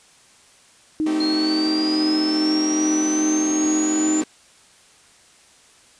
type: tone with pitch glide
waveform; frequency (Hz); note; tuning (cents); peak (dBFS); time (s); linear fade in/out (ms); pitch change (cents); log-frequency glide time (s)
sine; 311.1 to 308.6; D#4 to D#4; 0 to -14; -18; 1-4.22; 0; -14; 1.57-2.1
type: chord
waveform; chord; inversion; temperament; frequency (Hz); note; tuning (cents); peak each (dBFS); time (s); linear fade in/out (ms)
sawtooth; A half-diminished seventh; none; equal with one note detuned; 220 / 261.6 / 311.1 / 385.3; A3 / C4 / Eb4 / G4; 0 / 0 / 0 / -30; -29 / -29 / -31 / -27; 1.06-4.24; 5
type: linear sweep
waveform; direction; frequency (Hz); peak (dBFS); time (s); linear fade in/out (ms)
sine; up; 4200 to 7140; -24; 1.2-4.21; 5
effects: white hiss -52 dBFS RMS until 5.99 s + resampled to 22050 Hz